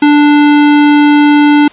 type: tone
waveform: square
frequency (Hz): 293.7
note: D4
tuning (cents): 0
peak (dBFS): -4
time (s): 0.02-1.68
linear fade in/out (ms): 5
effects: white hiss -37 dBFS RMS until 1.72 s + resampled to 8000 Hz